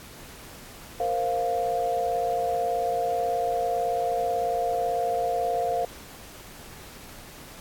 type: chord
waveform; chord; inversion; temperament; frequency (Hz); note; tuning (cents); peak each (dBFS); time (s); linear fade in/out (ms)
sine; Bb suspended second; none; just; 466.2 / 524.4 / 699.2; Bb4 / C5 / F5; 0 / +4 / +2; -30 / -30 / -25; 1-5.85; 2
effects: pink hiss -45 dBFS RMS until 7.6 s + AAC 64 kbps